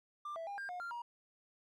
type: tone with pitch steps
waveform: triangle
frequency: 1187 / 659 / 805 / 1598 / 718 / 1388 / 951 Hz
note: D6 / E5 / G5 / G6 / F5 / F6 / A#5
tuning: +18 / -1 / +46 / +33 / +48 / -11 / +34 cents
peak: -38 dBFS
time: 0.25-1.02 s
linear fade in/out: 5 ms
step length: 110 ms
effects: tanh soft clip ceiling -34 dBFS